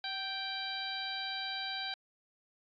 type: harmonic tone with a mistuned harmonic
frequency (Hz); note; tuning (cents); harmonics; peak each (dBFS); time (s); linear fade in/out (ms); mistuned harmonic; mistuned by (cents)
784; G5; 0; 1 / 2 / 3 / 4 / 5 / 6; -43 / -42 / -46 / -44 / -40 / -45; 0.04-1.94; 2; 1; -34
effects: AAC 48 kbps